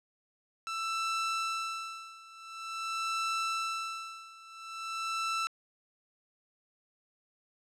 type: tone with tremolo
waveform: sawtooth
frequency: 1329 Hz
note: E6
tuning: 14 cents sharp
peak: -26 dBFS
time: 0.67-5.47 s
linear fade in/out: 0 ms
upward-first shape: sine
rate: 0.47 Hz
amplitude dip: 90%
effects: low-pass 7000 Hz 12 dB/octave